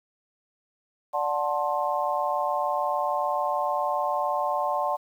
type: chord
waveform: sine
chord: D dominant seventh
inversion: none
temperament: just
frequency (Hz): 587.3 / 734.2 / 881 / 1057.2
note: D5 / F#5 / A5 / C6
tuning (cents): 0 / -14 / +2 / +18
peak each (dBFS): -29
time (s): 1.13-4.97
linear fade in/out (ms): 20
effects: 9-bit